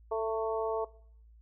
harmonic tone with a mistuned harmonic, 221.8 Hz, A3, 14 cents sharp, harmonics 2 / 3 / 4 / 5, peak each -31 / -35 / -37 / -39 dBFS, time 0.11-0.85 s, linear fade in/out 10 ms, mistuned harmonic 4, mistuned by +19 cents, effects noise-tail reverb RT60 0.6 s tail -21 dB re dry + added 56 Hz sine -54 dBFS peak until 1.41 s

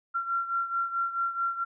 sine beating tone pair, 1368 / 1372.6 Hz, F6 / F6, -36 / -30 cents, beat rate 4.6 Hz, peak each -28 / -33 dBFS, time 0.14-1.65 s, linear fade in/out 20 ms, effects none

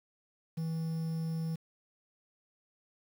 triangle tone with quantisation, 162.4 Hz, E3, 26 cents flat, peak -30 dBFS, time 0.57-1.56 s, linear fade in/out 10 ms, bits 9, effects none

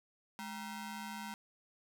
sawtooth ring-modulated tone, 579 Hz, D5, 25 cents flat, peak -35 dBFS, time 0.39-1.34 s, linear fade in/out 0 ms, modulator 367 Hz, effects none

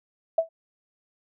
sine tone with exponential decay, 655 Hz, E5, 11 cents flat, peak -14 dBFS, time 0.38-0.49 s, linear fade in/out 5 ms, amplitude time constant 22 ms, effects none

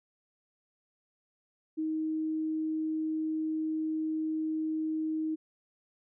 sine tone, 314.5 Hz, D#4, 19 cents sharp, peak -29 dBFS, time 1.77-5.36 s, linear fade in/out 20 ms, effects none

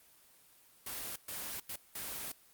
white noise bursts at uneven times, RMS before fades -41 dBFS, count 4, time 0.86-1.16 / 1.28-1.6 / 1.69-1.76 / 1.95-2.32 s, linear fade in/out 5 ms, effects white hiss -63 dBFS RMS until 2.53 s + Opus 24 kbps

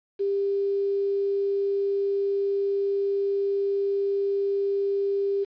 sine tone with quantisation, 397.6 Hz, G4, 25 cents sharp, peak -22 dBFS, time 0.19-5.45 s, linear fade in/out 20 ms, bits 8, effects resampled to 11025 Hz

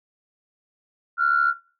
sine tone pair together, 1369 / 1442.2 Hz, F6 / F#6, -35 / -45 cents, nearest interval minor second, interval 90 cents, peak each -18 / -21 dBFS, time 1.17-1.54 s, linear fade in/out 50 ms, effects noise-tail reverb RT60 0.4 s tail -20 dB re dry + tanh soft clip ceiling -9 dBFS

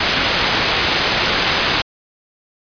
white low-pass noise, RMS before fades -17 dBFS, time 0-1.82 s, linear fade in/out 5 ms, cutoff 4100 Hz, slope 12 dB/octave, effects resampled to 11025 Hz

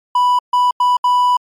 triangle tone bursts at uneven times, 987.8 Hz, B5, in tune, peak -8 dBFS, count 4, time 0.15-0.39 / 0.53-0.71 / 0.8-0.97 / 1.04-1.37 s, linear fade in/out 5 ms, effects MP3 96 kbps

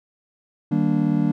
triangle chord, Eb major seventh, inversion none, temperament just, 155.56 / 194.45 / 233.3 / 291.7 Hz, Eb3 / G3 / Bb3 / D4, 0 / -14 / +2 / -12 cents, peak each -21 dBFS, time 0.71-1.32 s, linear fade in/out 10 ms, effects none

